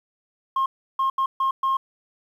sine tone bursts at uneven times, 1070 Hz, C6, 38 cents sharp, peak -17 dBFS, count 5, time 0.56-0.66 / 0.99-1.1 / 1.18-1.26 / 1.4-1.51 / 1.63-1.77 s, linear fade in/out 5 ms, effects tanh soft clip ceiling -17 dBFS + 9-bit

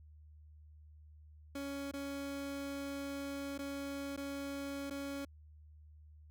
30% pulse tone with dropouts, 279.1 Hz, C#4, 12 cents sharp, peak -37 dBFS, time 1.55-5.25 s, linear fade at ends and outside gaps 5 ms, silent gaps 1.914-1.936 / 3.579-3.589 / 4.164-4.174 / 4.9-4.907 s, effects added 76 Hz sine -55 dBFS peak until 6.3 s

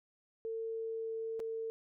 sine tone with dropouts, 449.8 Hz, A4, 38 cents sharp, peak -36 dBFS, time 0.45-1.7 s, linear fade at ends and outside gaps 0 ms, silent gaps 1.395-1.401 s, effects none

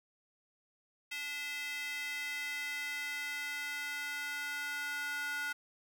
square tone with high-pass filter sweep, 290 Hz, D4, 22 cents flat, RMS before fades -39 dBFS, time 1.11-5.53 s, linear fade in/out 10 ms, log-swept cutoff 2300 to 1500 Hz, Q 3.7, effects none

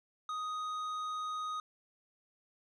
sine tone with tanh clipping, 1248 Hz, D#6, 5 cents sharp, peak -37 dBFS, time 0.29-1.6 s, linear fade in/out 2 ms, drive 9 dB, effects none

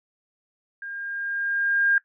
sine tone with level ramp, 1610 Hz, G6, 46 cents sharp, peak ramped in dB -33 to -16 dBFS, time 0.82-1.98 s, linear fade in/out 2 ms, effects noise-tail reverb RT60 0.1 s tail -19 dB re dry

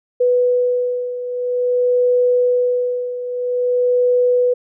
sine beating tone pair, 493.9 / 494.4 Hz, B4 / B4, 0 / +2 cents, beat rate 0.5 Hz, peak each -15 / -20 dBFS, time 0.2-4.54 s, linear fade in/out 10 ms, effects none

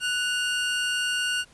45% pulse tone pair together, 1480 / 2808 Hz, F#6 / F7, 0 / +9 cents, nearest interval major seventh, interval 1109 cents, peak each -27 dBFS, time 0-1.45 s, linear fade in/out 50 ms, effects pink hiss -56 dBFS RMS until 1.53 s + resampled to 24000 Hz

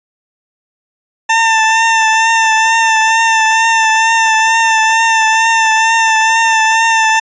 20% pulse tone with vibrato, 895 Hz, A5, 29 cents sharp, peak -3 dBFS, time 1.29-7.2 s, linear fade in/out 10 ms, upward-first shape triangle, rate 2.2 Hz, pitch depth 33 cents each way, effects resampled to 16000 Hz

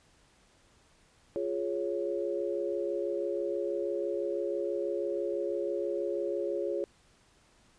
sine chord, Db major, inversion first, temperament equal, 349.2 / 415.3 / 554.4 Hz, F4 / Ab4 / Db5, 0 / 0 / 0 cents, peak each -34 dBFS, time 1.36-6.84 s, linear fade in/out 0 ms, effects pink hiss -64 dBFS RMS until 7.78 s + resampled to 22050 Hz

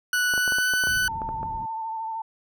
40% pulse tone with pitch glide, 1479 to 1498.8 Hz, F#6 to F#6, -1 to +22 cents, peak -20 dBFS, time 0.13-1.08 s, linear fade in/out 2 ms, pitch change +23 cents, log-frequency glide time 0.3-0.69 s
clicks, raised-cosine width 1 ms, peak -20 dBFS, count 11, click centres 0.338 / 0.378 / 0.478 / 0.522 / 0.585 / 0.737 / 0.838 / 0.871 / 1.218 / 1.29 / 1.431 s
white low-pass noise, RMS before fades -39 dBFS, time 0.87-1.66 s, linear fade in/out 5 ms, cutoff 120 Hz, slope 12 dB/octave
sine tone with vibrato, 893 Hz, A5, 25 cents sharp, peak -28 dBFS, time 1.08-2.22 s, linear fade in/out 5 ms, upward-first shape sine, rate 13 Hz, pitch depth 31 cents each way
effects none

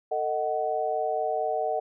sine chord, D# diminished, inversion second, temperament just, 448 / 622.3 / 746.7 Hz, A4 / D#5 / F#5, +31 / 0 / +16 cents, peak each -31 / -29 / -28 dBFS, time 0.11-1.8 s, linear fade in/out 10 ms, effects none

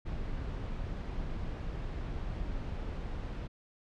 brown noise, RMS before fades -37 dBFS, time 0.05-3.48 s, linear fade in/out 20 ms, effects low-pass 4000 Hz 12 dB/octave

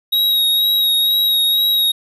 square tone with vibrato, 3800 Hz, A#7, 33 cents sharp, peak -13 dBFS, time 0.12-1.92 s, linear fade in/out 10 ms, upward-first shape sine, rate 2.1 Hz, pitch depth 21 cents each way, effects none

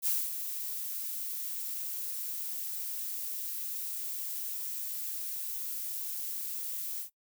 violet noise with ADSR envelope, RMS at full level -28 dBFS, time 0.02-7.1 s, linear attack 47 ms, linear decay 230 ms, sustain -9 dB, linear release 99 ms, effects noise-tail reverb RT60 0.1 s tail -19 dB re dry

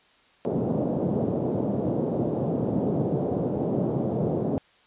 pink band-pass noise, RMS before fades -26 dBFS, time 0.45-4.58 s, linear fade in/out 0 ms, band 130 to 600 Hz, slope 24 dB/octave, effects white hiss -59 dBFS RMS until 4.86 s + resampled to 8000 Hz

